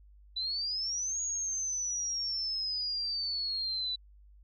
sine exponential two-way sweep, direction up then down, 3951 to 6720 to 3951 Hz, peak -31 dBFS, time 0.36-3.96 s, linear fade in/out 10 ms, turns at 1.21 s, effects added 50 Hz sine -54 dBFS peak until 4.43 s

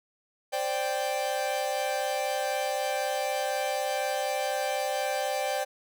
45% pulse chord, C suspended second, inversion none, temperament equal, 523.3 / 587.3 / 784 Hz, C5 / D5 / G5, 0 / 0 / 0 cents, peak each -33 / -32 / -31 dBFS, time 0.52-5.65 s, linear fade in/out 20 ms, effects none

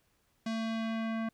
square tone with low-pass filter sweep, 224.5 Hz, A3, 35 cents sharp, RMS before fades -34 dBFS, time 0.46-1.29 s, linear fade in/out 5 ms, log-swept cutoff 5300 to 1800 Hz, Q 1.2, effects pink hiss -73 dBFS RMS until 1.33 s

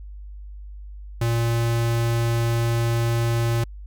square tone, 116.54 Hz, A#2, in tune, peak -20 dBFS, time 1.21-3.64 s, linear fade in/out 5 ms, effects added 50 Hz sine -35 dBFS peak until 3.86 s

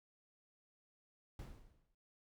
brown noise with exponential decay, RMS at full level -44 dBFS, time 1.39-1.95 s, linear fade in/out 2 ms, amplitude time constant 120 ms, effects none

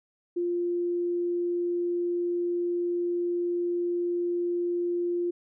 sine tone, 349.2 Hz, F4, in tune, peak -25 dBFS, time 0.36-5.31 s, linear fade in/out 10 ms, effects none

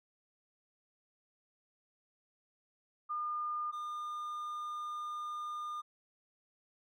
sine / triangle tone pair in turn, 1211 / 1211 Hz, D#6 / D#6, -47 / -47 cents, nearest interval unison, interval 0 cents, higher neither, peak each -34 / -36 dBFS, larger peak first, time 3.09-3.72 / 3.72-5.82 s, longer second, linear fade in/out 20 ms, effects none

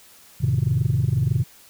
sine chord, F dominant seventh, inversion none, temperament just, 87.31 / 109.13 / 130.96 / 157.15 Hz, F2 / A2 / C3 / Eb3, 0 / -14 / +2 / +18 cents, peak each -26 / -21 / -20 / -25 dBFS, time 0.4-1.44 s, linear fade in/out 20 ms, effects tanh soft clip ceiling -12 dBFS + white hiss -50 dBFS RMS until 1.69 s

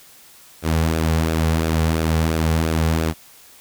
sawtooth tone with flanger, 80.5 Hz, E2, 41 cents flat, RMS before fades -19 dBFS, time 0.62-3.14 s, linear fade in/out 50 ms, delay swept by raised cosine 0.96 to 3.26 ms, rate 2.9 Hz, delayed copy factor -0.5, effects white hiss -47 dBFS RMS until 3.6 s

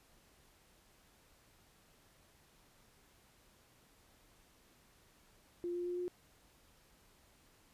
sine tone with pitch steps, 349.2 / 351.8 / 354.5 / 357.2 Hz, F4 / F4 / F4 / F4, 0 / +13 / +26 / +39 cents, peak -36 dBFS, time 5.64-6.08 s, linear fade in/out 0 ms, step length 110 ms, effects pink hiss -67 dBFS RMS until 7.73 s + resampled to 32000 Hz

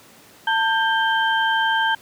sine tone cluster, 895 / 1585 / 3127 Hz, A5 / G6 / G7, +29 / +19 / -5 cents, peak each -20 / -20 / -26 dBFS, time 0.47-1.95 s, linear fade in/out 5 ms, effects pink hiss -48 dBFS RMS until 2.01 s + high-pass 150 Hz 12 dB/octave

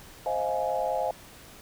sine chord, F minor seventh, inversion second, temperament just, 523.8 / 628.6 / 698.5 / 838.1 Hz, C5 / Eb5 / F5 / Ab5, +2 / +18 / 0 / +16 cents, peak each -31 dBFS, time 0.26-1.11 s, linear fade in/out 2 ms, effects pink hiss -49 dBFS RMS until 1.61 s

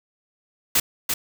white noise with echo, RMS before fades -18 dBFS, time 0.75-0.8 s, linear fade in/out 5 ms, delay 340 ms, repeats 1, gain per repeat -5 dB, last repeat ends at 1.14 s, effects none

